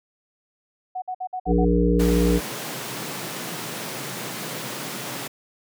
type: tone bursts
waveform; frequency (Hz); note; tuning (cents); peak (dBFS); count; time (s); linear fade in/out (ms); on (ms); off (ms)
sine; 740; F#5; 0; -26; 6; 0.95-1.651; 10; 71; 55
type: harmonic tone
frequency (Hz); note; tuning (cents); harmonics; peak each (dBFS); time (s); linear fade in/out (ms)
59; A#1; +22; 1 / 3 / 5 / 7 / 8; -21 / -21 / -23 / -25 / -24; 1.46-2.41; 50
type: high-pass noise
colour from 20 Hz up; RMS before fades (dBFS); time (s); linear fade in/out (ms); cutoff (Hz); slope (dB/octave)
pink; -32; 1.99-5.28; 10; 120; 96
effects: none